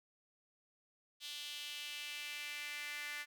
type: tone with high-pass filter sweep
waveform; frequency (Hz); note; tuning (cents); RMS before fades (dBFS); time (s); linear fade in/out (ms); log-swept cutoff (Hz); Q
sawtooth; 293.7; D4; 0; -45; 1.2-3.26; 50; 3400 to 1900; 3.1
effects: none